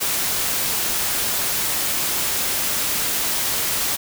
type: noise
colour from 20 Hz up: white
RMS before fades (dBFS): -22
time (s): 0-3.97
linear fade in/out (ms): 20
effects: none